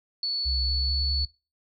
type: tone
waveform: sine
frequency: 4435 Hz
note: C#8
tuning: in tune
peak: -25 dBFS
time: 0.23-1.25 s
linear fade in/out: 2 ms
type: tone with pitch glide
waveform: sine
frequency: 65.8 to 70.12 Hz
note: C2 to C#2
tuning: +10 to +20 cents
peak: -26 dBFS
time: 0.45-1.26 s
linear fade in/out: 20 ms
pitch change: +110 cents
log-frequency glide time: 0.65-1.01 s
effects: noise-tail reverb RT60 0.3 s tail -23 dB re dry